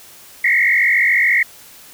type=tone with frequency modulation; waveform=sine; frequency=2033 Hz; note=B6; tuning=50 cents sharp; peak=-11 dBFS; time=0.44-1.43 s; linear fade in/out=5 ms; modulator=47.1 Hz; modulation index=3.7; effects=white hiss -42 dBFS RMS until 1.93 s